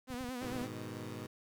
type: tone with vibrato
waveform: sawtooth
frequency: 250.7 Hz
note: B3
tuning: 26 cents sharp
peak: -35 dBFS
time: 0.07-0.69 s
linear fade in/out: 50 ms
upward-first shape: sine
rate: 8.9 Hz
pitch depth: 67 cents each way
type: clicks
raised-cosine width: 5 ms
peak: -36 dBFS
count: 9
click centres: 0.104 / 0.143 / 0.209 / 0.243 / 0.289 / 0.446 / 0.522 / 0.558 / 0.617 s
type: chord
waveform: 15% pulse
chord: G# minor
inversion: none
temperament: equal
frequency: 103.83 / 123.47 / 155.56 Hz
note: G#2 / B2 / D#3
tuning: 0 / 0 / 0 cents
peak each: -39 / -39 / -44 dBFS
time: 0.41-1.27 s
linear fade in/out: 10 ms
effects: 11-bit